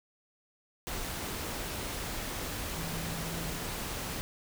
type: tone in noise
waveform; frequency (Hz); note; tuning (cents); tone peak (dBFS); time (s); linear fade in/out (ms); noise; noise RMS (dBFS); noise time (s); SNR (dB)
sine; 164.81; E3; 0; -39; 2.76-3.58; 0; pink; -37; 0.87-4.21; -5
effects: none